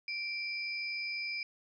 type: tone pair together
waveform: sine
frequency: 2349 / 4977 Hz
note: D7 / D#8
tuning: 0 / 0 cents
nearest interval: octave + minor second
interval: 1300 cents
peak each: -36 / -40 dBFS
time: 0.08-1.43 s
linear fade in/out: 2 ms
effects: none